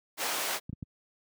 pink high-pass noise, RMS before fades -32 dBFS, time 0.17-0.6 s, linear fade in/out 50 ms, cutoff 570 Hz, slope 12 dB/octave
clicks, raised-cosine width 5 ms, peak -23 dBFS, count 3, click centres 0.695 / 0.73 / 0.827 s
effects high-pass 100 Hz 12 dB/octave

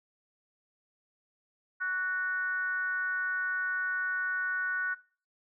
sine tone with frequency modulation, 1480 Hz, F#6, in tune, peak -29 dBFS, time 1.8-4.95 s, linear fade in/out 20 ms, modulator 356 Hz, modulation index 0.51, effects noise-tail reverb RT60 0.4 s tail -20 dB re dry

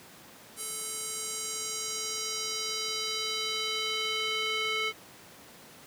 square tone with band-pass filter sweep, 436.7 Hz, A4, 13 cents flat, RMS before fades -33 dBFS, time 0.56-4.93 s, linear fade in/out 50 ms, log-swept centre 9900 to 2500 Hz, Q 2, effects pink hiss -51 dBFS RMS until 5.86 s + high-pass 150 Hz 12 dB/octave

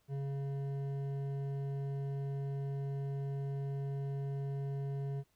sine tone with hard clipping, 138.59 Hz, C#3, in tune, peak -37 dBFS, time 0.08-5.24 s, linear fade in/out 50 ms, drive 9 dB, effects pink hiss -75 dBFS RMS until 5.35 s

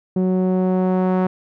sawtooth tone with low-pass filter sweep, 185 Hz, F#3, in tune, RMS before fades -18 dBFS, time 0.16-1.27 s, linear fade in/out 5 ms, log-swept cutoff 400 to 1100 Hz, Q 1, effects none

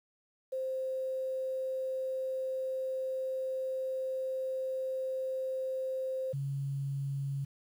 sine tone pair in turn, 523.3 / 138.6 Hz, C5 / C#3, 0 / 0 cents, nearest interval octave + major seventh, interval 2300 cents, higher first, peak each -32 / -32 dBFS, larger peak neither, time 0.52-6.33 / 6.33-7.45 s, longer first, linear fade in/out 10 ms, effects 10-bit

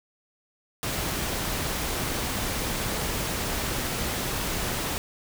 pink noise, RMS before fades -29 dBFS, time 0.83-4.98 s, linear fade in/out 0 ms, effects none

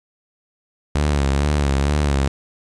sawtooth tone with vibrato, 71.3 Hz, C#2, 49 cents sharp, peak -12 dBFS, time 0.95-2.28 s, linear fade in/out 5 ms, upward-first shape sine, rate 2.2 Hz, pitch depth 76 cents each way, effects resampled to 22050 Hz + 8-bit

